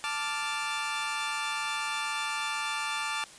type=chord; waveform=20% pulse; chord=D minor; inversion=second; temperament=equal; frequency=880 / 1174.7 / 1396.9 Hz; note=A5 / D6 / F6; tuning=0 / 0 / 0 cents; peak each=-30 / -29 / -31 dBFS; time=0.04-3.24 s; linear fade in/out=0 ms; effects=white hiss -50 dBFS RMS until 3.38 s + resampled to 22050 Hz